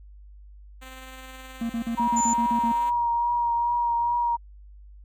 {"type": "tone with tremolo", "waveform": "5% pulse", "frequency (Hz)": 260.2, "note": "C4", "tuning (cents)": -9, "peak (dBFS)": -29, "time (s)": [0.81, 2.91], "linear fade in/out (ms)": 20, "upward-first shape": "triangle", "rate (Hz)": 19, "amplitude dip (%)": 30}
{"type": "tone bursts", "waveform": "triangle", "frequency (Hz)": 231.5, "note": "A#3", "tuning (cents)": -12, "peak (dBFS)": -23, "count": 9, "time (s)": [1.61, 2.72], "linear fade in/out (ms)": 5, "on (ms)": 86, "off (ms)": 42}
{"type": "tone with vibrato", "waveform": "sine", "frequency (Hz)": 948, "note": "A#5", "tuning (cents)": 29, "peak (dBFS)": -21, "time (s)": [1.97, 4.37], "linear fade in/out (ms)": 20, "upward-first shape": "triangle", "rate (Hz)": 2.4, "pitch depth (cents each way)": 20}
{"type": "tone", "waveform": "sine", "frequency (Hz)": 7040, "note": "A8", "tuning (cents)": 0, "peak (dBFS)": -25, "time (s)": [2.16, 2.34], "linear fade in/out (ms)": 10}
{"effects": ["added 50 Hz sine -44 dBFS peak until 5.04 s"]}